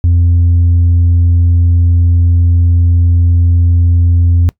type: tone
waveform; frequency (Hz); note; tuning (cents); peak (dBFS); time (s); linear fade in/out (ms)
sine; 86.1; F2; -24; -3; 0.04-4.49; 0
effects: noise-tail reverb RT60 0.1 s tail -23 dB re dry + tanh soft clip ceiling -4 dBFS